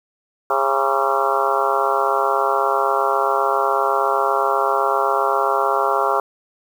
harmonic tone with a mistuned harmonic, 136.4 Hz, C#3, 28 cents flat, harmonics 3 / 4 / 5 / 6 / 7 / 8 / 9 / 10, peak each -24 / -24 / -24 / -24 / -24 / -24 / -24 / -24 dBFS, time 0.5-6.2 s, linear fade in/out 2 ms, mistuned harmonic 9, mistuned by -70 cents, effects 7-bit

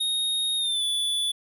square tone with pitch glide, 3729 to 3459 Hz, A#7 to A7, 0 to -30 cents, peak -24 dBFS, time 0-1.32 s, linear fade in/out 10 ms, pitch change -130 cents, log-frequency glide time 0.57-0.83 s, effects none

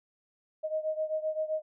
sine beating tone pair, 622.3 / 630 Hz, D#5 / D#5, 0 / +21 cents, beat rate 7.7 Hz, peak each -31 / -34 dBFS, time 0.63-1.62 s, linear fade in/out 20 ms, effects none

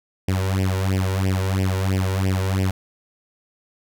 sawtooth tone with flanger, 95 Hz, F#2, 46 cents sharp, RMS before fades -21 dBFS, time 0.28-2.71 s, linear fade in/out 5 ms, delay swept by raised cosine 0.37 to 2.17 ms, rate 3 Hz, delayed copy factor +1, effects none

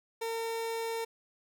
30% pulse tone, 455.6 Hz, A#4, 40 cents flat, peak -30 dBFS, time 0.21-1.05 s, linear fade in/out 10 ms, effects none

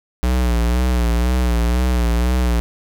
square tone with vibrato, 60.4 Hz, B1, 38 cents flat, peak -15 dBFS, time 0.23-2.6 s, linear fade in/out 0 ms, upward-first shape sine, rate 2 Hz, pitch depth 73 cents each way, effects none

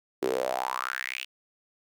sawtooth tone with high-pass filter sweep, 63.9 Hz, C2, 40 cents flat, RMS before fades -31 dBFS, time 0.22-1.25 s, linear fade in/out 10 ms, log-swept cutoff 360 to 2900 Hz, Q 6.1, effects none

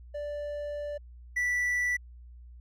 triangle tone pair in turn, 586 / 1965.4 Hz, D5 / B6, -4 / -9 cents, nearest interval octave + major sixth, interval 2095 cents, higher second, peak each -31 / -24 dBFS, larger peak second, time 0.14-0.98 / 1.36-1.97 s, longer first, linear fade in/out 10 ms, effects added 60 Hz sine -46 dBFS peak until 2.6 s

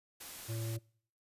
white noise, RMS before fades -47 dBFS, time 0.2-0.77 s, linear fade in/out 10 ms
harmonic tone, 113.3 Hz, A#2, 49 cents flat, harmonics 1 / 3 / 5, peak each -36 / -46 / -50 dBFS, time 0.48-0.79 s, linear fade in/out 20 ms
effects noise-tail reverb RT60 0.6 s tail -25 dB re dry + resampled to 32000 Hz

